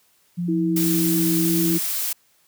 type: tone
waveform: sine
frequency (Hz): 174.61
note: F3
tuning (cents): 0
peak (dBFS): -22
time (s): 0.37-1.79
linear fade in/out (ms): 20
type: tone with pitch glide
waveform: sine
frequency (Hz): 324.8 to 328.4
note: E4 to E4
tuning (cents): -26 to -6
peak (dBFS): -20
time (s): 0.48-1.78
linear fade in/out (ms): 10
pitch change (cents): +20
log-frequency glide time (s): 1.41-1.48
type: noise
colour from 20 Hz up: blue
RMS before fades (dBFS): -25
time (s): 0.76-2.13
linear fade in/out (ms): 5
effects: white hiss -61 dBFS RMS until 2.47 s + high-pass 60 Hz 12 dB/octave